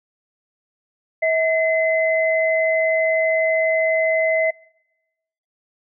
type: tone pair together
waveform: sine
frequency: 643.8 / 2044 Hz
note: E5 / C7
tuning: -41 / -41 cents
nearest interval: octave + minor sixth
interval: 2000 cents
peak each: -17 / -20 dBFS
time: 1.22-4.51 s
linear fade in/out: 10 ms
effects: noise-tail reverb RT60 1.0 s tail -26 dB re dry